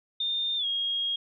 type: tone with pitch glide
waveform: sine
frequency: 3625 to 3267 Hz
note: A#7 to G#7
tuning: -49 to -29 cents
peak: -26 dBFS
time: 0.2-1.16 s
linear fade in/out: 5 ms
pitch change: -180 cents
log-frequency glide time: 0.57-0.66 s
effects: none